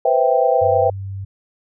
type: chord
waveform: sine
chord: C major seventh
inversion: third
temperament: equal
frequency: 493.9 / 523.3 / 659.3 / 784 Hz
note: B4 / C5 / E5 / G5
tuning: 0 / 0 / 0 / 0 cents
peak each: -18 dBFS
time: 0.05-0.9 s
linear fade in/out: 5 ms
type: tone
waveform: sine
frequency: 97.4 Hz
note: G2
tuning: 11 cents flat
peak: -25 dBFS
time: 0.61-1.25 s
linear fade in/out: 10 ms
effects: none